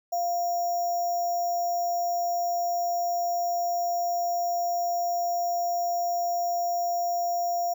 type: tone with sample-and-hold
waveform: sine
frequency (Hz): 697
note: F5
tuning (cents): -4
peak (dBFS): -24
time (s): 0.12-7.74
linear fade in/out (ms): 10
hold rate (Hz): 6300
effects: none